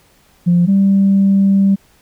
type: tone pair in turn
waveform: sine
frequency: 174.61 / 196.06 Hz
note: F3 / G3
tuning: 0 / +1 cents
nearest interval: major second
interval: 201 cents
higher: second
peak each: -7 dBFS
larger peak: neither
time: 0.46-0.67 / 0.67-1.76 s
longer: second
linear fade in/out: 20 ms
effects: tanh soft clip ceiling -4 dBFS + pink hiss -52 dBFS RMS until 2.01 s